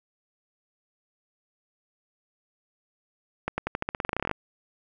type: accelerating click train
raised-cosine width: 0.5 ms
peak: -12 dBFS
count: 18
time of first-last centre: 3.48-4.313 s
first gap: 100 ms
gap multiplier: 0.9
effects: none